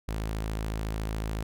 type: tone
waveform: sawtooth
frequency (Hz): 53.9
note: A1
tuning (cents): -35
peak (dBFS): -26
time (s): 0.08-1.43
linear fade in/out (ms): 5
effects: none